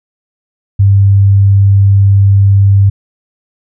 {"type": "tone", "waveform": "sine", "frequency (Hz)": 99, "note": "G2", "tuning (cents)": 18, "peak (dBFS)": -3, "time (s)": [0.79, 2.9], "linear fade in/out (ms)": 10, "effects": []}